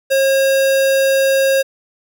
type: tone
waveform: square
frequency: 540 Hz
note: C#5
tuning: 45 cents flat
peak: -12 dBFS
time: 0.1-1.63 s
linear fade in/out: 20 ms
effects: none